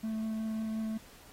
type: tone with vibrato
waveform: triangle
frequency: 220 Hz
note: A3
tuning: in tune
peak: -30 dBFS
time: 0.03-0.98 s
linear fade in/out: 10 ms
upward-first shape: sine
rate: 5.5 Hz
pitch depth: 8 cents each way
effects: pink hiss -56 dBFS RMS until 1.32 s + AAC 48 kbps